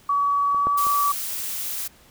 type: tone with pitch glide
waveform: sine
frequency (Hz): 1136 to 1149.9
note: C#6 to D6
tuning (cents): +42 to -37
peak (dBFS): -18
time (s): 0.09-1.12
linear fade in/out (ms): 5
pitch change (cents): +21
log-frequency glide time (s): 0.52-0.85
type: clicks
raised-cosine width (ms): 1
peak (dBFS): -24 / -14 / -22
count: 3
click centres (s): 0.546 / 0.67 / 0.868
type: noise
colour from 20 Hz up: blue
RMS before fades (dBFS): -29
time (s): 0.77-1.88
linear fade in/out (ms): 10
effects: pink hiss -53 dBFS RMS until 2.1 s